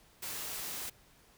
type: noise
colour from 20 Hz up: white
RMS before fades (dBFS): -40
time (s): 0.22-0.9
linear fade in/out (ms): 10
effects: pink hiss -63 dBFS RMS until 1.37 s